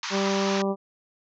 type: band-pass noise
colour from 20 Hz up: pink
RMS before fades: -32 dBFS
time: 0.03-0.62 s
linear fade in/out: 2 ms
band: 890 to 6600 Hz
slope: 96 dB/octave
type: harmonic tone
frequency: 196 Hz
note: G3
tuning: in tune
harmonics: 1 / 2 / 3 / 4 / 5 / 6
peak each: -26 / -27 / -30 / -35 / -36 / -38 dBFS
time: 0.1-0.76 s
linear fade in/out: 50 ms
effects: none